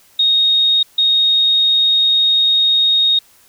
sine tone pair in turn, 3729 / 3729 Hz, A#7 / A#7, 0 / 0 cents, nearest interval unison, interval 0 cents, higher neither, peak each -10 dBFS, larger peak neither, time 0.19-0.83 / 0.98-3.19 s, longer second, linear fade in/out 5 ms, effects white hiss -50 dBFS RMS until 3.48 s

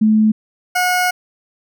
sine / 20% pulse tone pair in turn, 216.4 / 725.6 Hz, A3 / F#5, -29 / -34 cents, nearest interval octave + major sixth, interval 2095 cents, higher second, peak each -9 dBFS, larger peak neither, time 0.01-0.32 / 0.75-1.11 s, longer second, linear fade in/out 10 ms, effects none

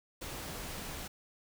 pink noise, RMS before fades -42 dBFS, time 0.21-1.08 s, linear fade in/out 10 ms, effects none

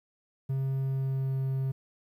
triangle tone with pitch glide, 134.4 to 133.55 Hz, C3 to C3, +47 to +36 cents, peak -25 dBFS, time 0.49-1.72 s, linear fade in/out 10 ms, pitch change -11 cents, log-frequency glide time 0.8-1.39 s, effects 11-bit

